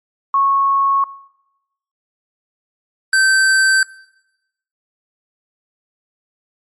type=tone pair in turn; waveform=sine / square; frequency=1100 / 1550.3 Hz; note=C#6 / G6; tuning=-14 / -20 cents; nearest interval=tritone; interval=594 cents; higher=second; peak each=-11 / -11 dBFS; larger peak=neither; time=0.34-1.04 / 3.13-3.83 s; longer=neither; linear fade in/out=2 ms; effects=noise-tail reverb RT60 0.9 s tail -21 dB re dry + MP3 48 kbps